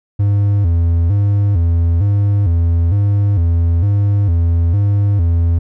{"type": "tone with vibrato", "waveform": "triangle", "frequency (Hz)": 92.5, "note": "F#2", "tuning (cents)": 0, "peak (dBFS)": -8, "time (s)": [0.19, 5.59], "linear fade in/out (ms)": 10, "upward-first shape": "square", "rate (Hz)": 1.1, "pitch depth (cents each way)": 160, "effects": []}